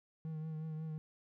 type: tone with vibrato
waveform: triangle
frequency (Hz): 157.5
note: D#3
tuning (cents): +21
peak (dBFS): -37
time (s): 0.25-0.98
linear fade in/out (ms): 0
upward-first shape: triangle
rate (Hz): 5.5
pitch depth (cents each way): 35
effects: none